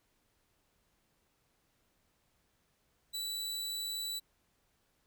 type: tone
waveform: sawtooth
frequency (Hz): 3951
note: B7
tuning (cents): 0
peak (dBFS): -33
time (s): 3.13-4.2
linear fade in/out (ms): 20
effects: pink hiss -75 dBFS RMS until 5.06 s